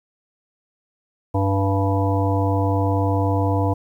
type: harmonic tone with a mistuned harmonic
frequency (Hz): 98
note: G2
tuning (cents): 0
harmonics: 1 / 3 / 5 / 7 / 9 / 10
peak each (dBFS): -19 / -24 / -26 / -27 / -29 / -29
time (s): 1.34-3.74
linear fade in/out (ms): 10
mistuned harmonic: 9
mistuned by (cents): -37
effects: 9-bit